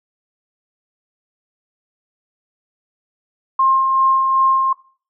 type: tone with tremolo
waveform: sine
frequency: 1063 Hz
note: C6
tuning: 27 cents sharp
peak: -10 dBFS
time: 3.59-4.73 s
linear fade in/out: 5 ms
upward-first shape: sine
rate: 2.6 Hz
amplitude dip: 35%
effects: noise-tail reverb RT60 0.4 s tail -21 dB re dry